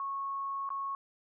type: tone with dropouts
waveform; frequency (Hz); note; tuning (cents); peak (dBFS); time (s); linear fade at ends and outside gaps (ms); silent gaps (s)
sine; 1100; C#6; -14; -33; 0-0.95; 1; 0.691-0.703
effects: none